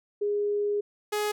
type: tone pair in turn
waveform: sine / sawtooth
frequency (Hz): 411.8 / 419.2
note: G#4 / G#4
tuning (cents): -15 / +16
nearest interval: unison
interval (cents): 31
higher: second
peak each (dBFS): -24 / -22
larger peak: second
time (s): 0.21-0.81 / 1.12-1.32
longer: first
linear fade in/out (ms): 10
effects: none